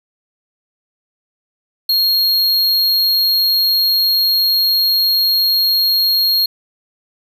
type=tone; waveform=square; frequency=4263 Hz; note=C8; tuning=32 cents sharp; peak=-12 dBFS; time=1.89-6.46 s; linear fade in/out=5 ms; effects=none